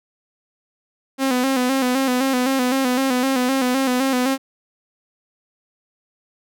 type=tone with vibrato; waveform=sawtooth; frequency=259 Hz; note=C4; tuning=17 cents flat; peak=-13 dBFS; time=1.18-4.38 s; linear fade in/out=50 ms; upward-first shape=square; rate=3.9 Hz; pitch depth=61 cents each way; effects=none